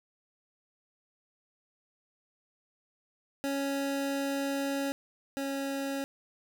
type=tone pair in turn; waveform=25% pulse; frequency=277.2 / 275.1 Hz; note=C#4 / C#4; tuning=0 / -13 cents; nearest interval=unison; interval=13 cents; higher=first; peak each=-26 / -28 dBFS; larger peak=first; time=3.44-4.92 / 5.37-6.04 s; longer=first; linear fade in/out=0 ms; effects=none